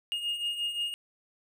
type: beating tone pair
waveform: triangle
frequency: 2843 / 2848.7 Hz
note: F7 / F7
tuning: +30 / +34 cents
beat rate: 5.7 Hz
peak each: -36 / -29 dBFS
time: 0.12-0.94 s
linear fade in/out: 0 ms
effects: none